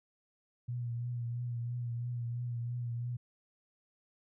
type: tone with vibrato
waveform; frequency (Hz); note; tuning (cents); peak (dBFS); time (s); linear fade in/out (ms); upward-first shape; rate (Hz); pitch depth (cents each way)
sine; 120; B2; -49; -34; 0.68-3.17; 10; triangle; 3; 40
effects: none